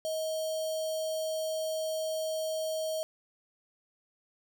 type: tone with notch filter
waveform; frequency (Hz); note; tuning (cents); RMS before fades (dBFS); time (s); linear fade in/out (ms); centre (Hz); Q
square; 634; D#5; +32; -33; 0.05-3.03; 0; 1900; 1.4
effects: none